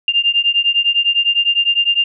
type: beating tone pair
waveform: sine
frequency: 2794 / 2803.9 Hz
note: F7 / F7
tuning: 0 / +6 cents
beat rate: 9.9 Hz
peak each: -15 dBFS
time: 0.08-2.04 s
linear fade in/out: 2 ms
effects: none